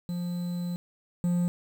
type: tone pair in turn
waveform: triangle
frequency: 175.6 / 175.6 Hz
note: F3 / F3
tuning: +10 / +10 cents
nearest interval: unison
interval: 0 cents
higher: neither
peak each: -27 / -21 dBFS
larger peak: second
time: 0.09-0.76 / 1.24-1.48 s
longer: first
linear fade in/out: 0 ms
effects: 8-bit